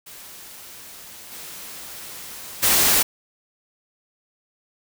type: noise with level steps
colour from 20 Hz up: white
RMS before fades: -41 / -37 / -17 dBFS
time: 0.06-3.03 s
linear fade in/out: 10 ms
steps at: 1.31 / 2.62 s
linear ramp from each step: 20 ms
effects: none